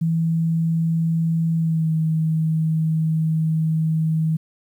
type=tone with pitch glide; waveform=sine; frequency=164 to 159.24 Hz; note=E3 to D#3; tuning=-9 to +40 cents; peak=-17 dBFS; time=0.01-4.37 s; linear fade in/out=10 ms; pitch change=-51 cents; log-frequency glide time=1.56-1.91 s; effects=9-bit